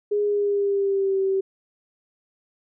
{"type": "tone with pitch glide", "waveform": "sine", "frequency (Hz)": [413.4, 385.7], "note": ["G#4", "G4"], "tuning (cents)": [-8, -28], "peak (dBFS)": -19, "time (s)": [0.11, 1.41], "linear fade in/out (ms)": 10, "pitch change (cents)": -120, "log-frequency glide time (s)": [0.24, 1.19], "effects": []}